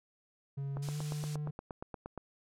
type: tone with pitch glide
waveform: triangle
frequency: 138.59 to 149.4 Hz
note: C#3 to D3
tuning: 0 to +30 cents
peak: -33 dBFS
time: 0.57-1.51 s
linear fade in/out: 10 ms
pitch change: +130 cents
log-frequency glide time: 0.76-0.97 s
type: click train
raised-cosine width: 1 ms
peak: -27 dBFS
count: 13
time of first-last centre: 0.77-2.177 s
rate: 8.53 Hz
type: noise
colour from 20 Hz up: blue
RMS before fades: -42 dBFS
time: 0.82-1.36 s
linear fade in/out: 10 ms
effects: low-pass 7000 Hz 12 dB/octave